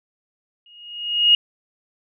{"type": "tone with exponential growth", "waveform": "sine", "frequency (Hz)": 2869, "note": "F7", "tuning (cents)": 46, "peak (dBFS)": -8, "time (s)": [0.66, 1.35], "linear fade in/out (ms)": 2, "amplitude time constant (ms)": 150, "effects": []}